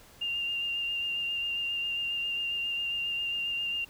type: tone with vibrato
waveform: sine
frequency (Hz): 2794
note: F7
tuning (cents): 0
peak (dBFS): -29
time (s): 0.21-3.85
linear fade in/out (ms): 10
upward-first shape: sine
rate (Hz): 7.4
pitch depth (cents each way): 17
effects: pink hiss -55 dBFS RMS until 3.89 s